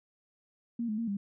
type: tone with pitch steps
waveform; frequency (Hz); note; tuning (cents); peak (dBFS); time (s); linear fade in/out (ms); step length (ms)
sine; 234.4 / 213.6 / 230.6 / 200; A#3 / G#3 / A#3 / G3; +10 / +49 / -19 / +35; -30; 0.79-1.17; 5; 95
effects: none